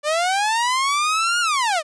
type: linear two-way sweep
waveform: sawtooth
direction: up then down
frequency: 580 to 1442 to 580 Hz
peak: -14 dBFS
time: 0.03-1.83 s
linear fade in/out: 50 ms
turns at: 1.4 s
effects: resampled to 22050 Hz